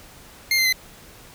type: tone with pitch steps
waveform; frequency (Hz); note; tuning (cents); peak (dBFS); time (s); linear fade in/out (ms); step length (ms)
25% pulse; 2116 / 2078 / 2042; C7 / C7 / C7; +19 / -12 / -43; -13; 0.51-0.726; 2; 72
effects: pink hiss -46 dBFS RMS until 1.34 s